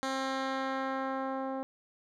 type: tone with low-pass filter sweep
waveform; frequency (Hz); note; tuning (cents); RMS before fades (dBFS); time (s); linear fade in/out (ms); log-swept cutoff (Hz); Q
10% pulse; 266.3; C4; +31; -34; 0.03-1.63; 0; 7100 to 700; 0.8
effects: none